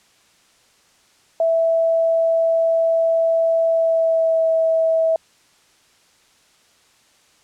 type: tone with pitch glide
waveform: sine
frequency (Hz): 658 to 649.7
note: E5 to E5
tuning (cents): -3 to -25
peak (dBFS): -14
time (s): 1.4-5.16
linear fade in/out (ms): 2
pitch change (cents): -22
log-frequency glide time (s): 3.68-4.48
effects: white hiss -56 dBFS RMS until 7.43 s + low-pass 8000 Hz 12 dB/octave